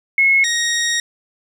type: tone pair in turn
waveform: sine / 15% pulse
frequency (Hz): 2177 / 1876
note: C#7 / A#6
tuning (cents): -32 / +11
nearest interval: minor third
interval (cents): 257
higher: first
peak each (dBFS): -10 / -10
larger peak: neither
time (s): 0.18-0.44 / 0.44-1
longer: second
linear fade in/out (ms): 2
effects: low-pass 10000 Hz 12 dB/octave + 8-bit

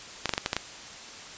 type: clicks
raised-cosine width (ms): 0.2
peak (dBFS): -8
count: 7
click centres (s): 0.257 / 0.293 / 0.337 / 0.379 / 0.461 / 0.531 / 0.566
effects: white hiss -43 dBFS RMS until 1.37 s + resampled to 16000 Hz

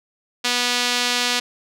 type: tone with band-pass filter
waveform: sawtooth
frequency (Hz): 244.7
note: B3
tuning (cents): -16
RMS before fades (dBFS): -21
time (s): 0.44-1.4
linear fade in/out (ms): 10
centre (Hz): 4100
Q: 1.1
effects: none

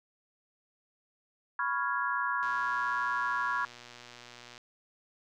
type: chord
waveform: sine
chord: C# dominant seventh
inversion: third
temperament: equal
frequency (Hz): 987.8 / 1108.7 / 1396.9 / 1661.2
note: B5 / C#6 / E#6 / G#6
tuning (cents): 0 / 0 / 0 / 0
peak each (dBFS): -34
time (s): 1.59-3.65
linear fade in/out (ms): 2
type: click train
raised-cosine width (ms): 0.2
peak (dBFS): -31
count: 261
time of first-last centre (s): 2.43-4.579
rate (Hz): 121
effects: none

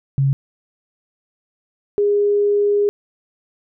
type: tone pair in turn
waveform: sine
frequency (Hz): 137 / 409.7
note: C#3 / G#4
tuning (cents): -20 / -24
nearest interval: octave + perfect fifth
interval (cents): 1896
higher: second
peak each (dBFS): -13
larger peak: neither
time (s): 0.18-0.33 / 1.98-2.89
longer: second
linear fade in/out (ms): 0
effects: none

